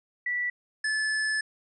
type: tone pair in turn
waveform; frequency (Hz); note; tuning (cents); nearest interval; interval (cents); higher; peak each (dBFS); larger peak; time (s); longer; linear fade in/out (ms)
sine / square; 1959 / 1732.7; B6 / A6; -15 / -27; major second; 212; first; -26 / -26; neither; 0.26-0.5 / 0.84-1.41; second; 5
effects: resampled to 24000 Hz